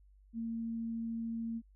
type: tone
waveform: sine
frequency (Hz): 228.4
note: A#3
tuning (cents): -35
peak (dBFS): -35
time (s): 0.33-1.62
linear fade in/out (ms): 50
effects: added 49 Hz sine -59 dBFS peak until 1.75 s